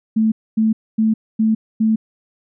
sine tone bursts, 220 Hz, A3, in tune, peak -12 dBFS, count 5, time 0.16-1.96 s, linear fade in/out 10 ms, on 160 ms, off 250 ms, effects none

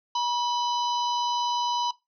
harmonic tone with a mistuned harmonic, 999 Hz, B5, 20 cents sharp, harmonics 1 / 3 / 4 / 5 / 6, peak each -24 / -34 / -36 / -38 / -40 dBFS, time 0.15-1.91 s, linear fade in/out 5 ms, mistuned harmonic 1, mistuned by -61 cents, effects noise-tail reverb RT60 0.2 s tail -19 dB re dry

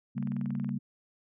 sine chord, G diminished, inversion second, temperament equal, 138.59 / 196 / 233.1 Hz, Db3 / G3 / Bb3, 0 / 0 / 0 cents, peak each -35 / -34 / -34 dBFS, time 0.15-0.79 s, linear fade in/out 20 ms
click train, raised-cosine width 0.5 ms, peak -34 dBFS, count 12, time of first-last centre 0.18-0.692 s, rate 21.5 Hz
effects none

